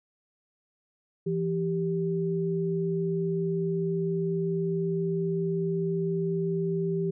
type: tone pair together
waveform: sine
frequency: 167.5 / 392 Hz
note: E3 / G4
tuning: +28 / 0 cents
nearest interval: octave + minor third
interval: 1472 cents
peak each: -28 dBFS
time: 1.26-7.11 s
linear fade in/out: 10 ms
effects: none